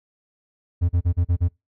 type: tone bursts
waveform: triangle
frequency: 87.2 Hz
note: F2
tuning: 2 cents flat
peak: -14 dBFS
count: 6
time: 0.81-1.487 s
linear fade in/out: 20 ms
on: 82 ms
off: 37 ms
effects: noise-tail reverb RT60 0.2 s tail -23 dB re dry